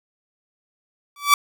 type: tone with exponential growth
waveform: sawtooth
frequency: 1154 Hz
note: D6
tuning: 31 cents flat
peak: -4 dBFS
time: 1.16-1.34 s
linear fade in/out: 2 ms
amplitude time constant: 38 ms
effects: none